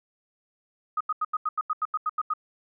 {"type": "tone bursts", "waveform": "sine", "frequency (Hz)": 1251, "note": "D#6", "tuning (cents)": 9, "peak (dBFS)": -23, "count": 12, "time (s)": [0.97, 2.337], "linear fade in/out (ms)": 5, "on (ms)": 36, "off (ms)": 85, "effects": []}